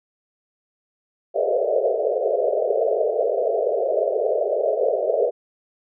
white band-pass noise, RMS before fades -21 dBFS, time 1.34-5.31 s, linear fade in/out 20 ms, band 400 to 670 Hz, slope 96 dB/octave, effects none

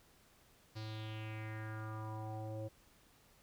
square tone with low-pass filter sweep, 109 Hz, A2, 16 cents flat, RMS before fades -44 dBFS, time 0.75-2.69 s, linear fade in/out 20 ms, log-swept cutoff 4700 to 520 Hz, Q 4, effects pink hiss -67 dBFS RMS until 3.42 s

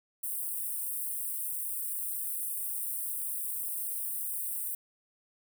white high-pass noise, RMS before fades -35 dBFS, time 0.23-4.75 s, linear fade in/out 5 ms, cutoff 8400 Hz, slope 96 dB/octave, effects none

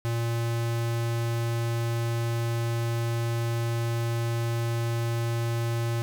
square tone, 116.54 Hz, A#2, in tune, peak -26 dBFS, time 0.05-6.02 s, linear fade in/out 0 ms, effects none

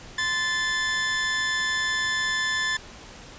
sawtooth tone pair together, 1036.1 / 1750 Hz, C6 / A6, -17 / -10 cents, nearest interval major sixth, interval 907 cents, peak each -29 / -20 dBFS, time 0.18-2.77 s, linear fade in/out 5 ms, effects pink hiss -44 dBFS RMS until 3.38 s + resampled to 16000 Hz

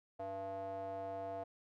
square tone with band-pass filter, 97.1 Hz, G2, 16 cents flat, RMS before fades -43 dBFS, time 0.19-1.44 s, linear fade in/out 10 ms, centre 650 Hz, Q 5.8, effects none

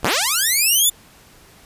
5% pulse linear sweep, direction up, 32.7 to 3575 Hz, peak -5 dBFS, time 0.03-0.9 s, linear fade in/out 10 ms, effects pink hiss -48 dBFS RMS until 1.65 s + resampled to 32000 Hz

